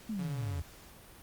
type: exponential sweep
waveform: sine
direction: down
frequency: 230 to 77.78 Hz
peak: -33 dBFS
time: 0.09-0.62 s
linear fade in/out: 5 ms
type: tone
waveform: sawtooth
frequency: 141.9 Hz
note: C#3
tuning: 41 cents sharp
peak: -38 dBFS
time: 0.19-0.6 s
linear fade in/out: 0 ms
effects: pink hiss -54 dBFS RMS until 1.22 s + Opus 48 kbps